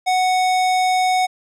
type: tone with low-pass filter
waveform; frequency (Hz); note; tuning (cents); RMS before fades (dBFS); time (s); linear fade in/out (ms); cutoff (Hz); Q
square; 740; F#5; 0; -17; 0.06-1.27; 20; 8900; 0.64
effects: none